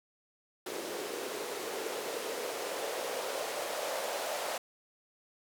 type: noise with band-pass filter sweep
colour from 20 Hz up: blue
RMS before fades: -37 dBFS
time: 0.66-4.58 s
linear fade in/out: 5 ms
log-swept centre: 380 to 610 Hz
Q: 3.5
effects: none